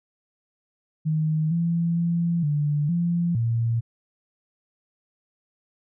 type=tone with pitch steps; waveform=sine; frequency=156.1 / 168.8 / 170 / 147.3 / 171.8 / 115.8 Hz; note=D#3 / E3 / F3 / D3 / F3 / A#2; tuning=+6 / +41 / -46 / +6 / -28 / -11 cents; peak=-20 dBFS; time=1.05-3.81 s; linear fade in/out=20 ms; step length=460 ms; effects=none